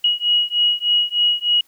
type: beating tone pair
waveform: sine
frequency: 2901 / 2904.3 Hz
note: F#7 / F#7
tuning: -35 / -33 cents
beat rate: 3.3 Hz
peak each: -18 dBFS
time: 0.04-1.61 s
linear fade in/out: 5 ms
effects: white hiss -57 dBFS RMS until 1.67 s